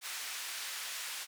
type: band-pass noise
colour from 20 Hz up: pink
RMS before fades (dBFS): -41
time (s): 0.01-1.27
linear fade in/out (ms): 50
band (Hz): 1700 to 13000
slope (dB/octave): 12
effects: none